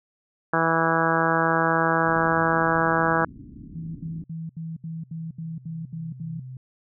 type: harmonic tone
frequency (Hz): 163.9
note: E3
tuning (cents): -10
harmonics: 1 / 2 / 3 / 4 / 5 / 6 / 7 / 8 / 9 / 10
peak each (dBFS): -28 / -28 / -28 / -28 / -28 / -28 / -28 / -28 / -28 / -28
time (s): 0.53-3.25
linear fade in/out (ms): 5
type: low-pass noise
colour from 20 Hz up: white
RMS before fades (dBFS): -42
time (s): 2.05-4.24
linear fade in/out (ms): 2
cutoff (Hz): 290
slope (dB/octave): 48
type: tone with exponential growth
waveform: sine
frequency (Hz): 128.9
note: C3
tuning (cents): -26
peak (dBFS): -34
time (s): 3.02-6.57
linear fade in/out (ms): 2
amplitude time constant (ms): 770
type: tone bursts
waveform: sine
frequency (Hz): 162.9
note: E3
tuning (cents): -20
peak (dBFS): -30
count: 10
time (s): 3.75-6.398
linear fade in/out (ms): 5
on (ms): 200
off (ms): 72
effects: none